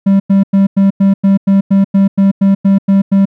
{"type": "tone bursts", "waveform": "triangle", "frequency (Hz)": 196, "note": "G3", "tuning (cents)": 0, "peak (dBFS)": -3, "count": 14, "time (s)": [0.06, 3.255], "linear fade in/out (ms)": 10, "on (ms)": 140, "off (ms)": 95, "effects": []}